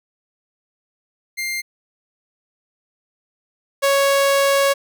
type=tone pair in turn; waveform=sawtooth; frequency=2100 / 554.7 Hz; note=C7 / C#5; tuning=+6 / +1 cents; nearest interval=octave + major seventh; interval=2305 cents; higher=first; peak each=-19 / -10 dBFS; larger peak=second; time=1.37-1.62 / 3.82-4.74 s; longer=second; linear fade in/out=20 ms; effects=none